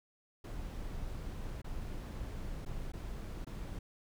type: noise with dropouts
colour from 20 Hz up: brown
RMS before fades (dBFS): -41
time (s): 0.44-3.79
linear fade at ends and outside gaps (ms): 5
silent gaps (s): 1.618-1.643 / 2.651-2.66 / 2.92-2.934 / 3.448-3.467
effects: none